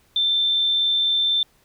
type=tone; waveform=sine; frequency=3558 Hz; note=A7; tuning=19 cents sharp; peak=-17 dBFS; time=0.16-1.43 s; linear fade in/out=2 ms; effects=pink hiss -60 dBFS RMS until 1.64 s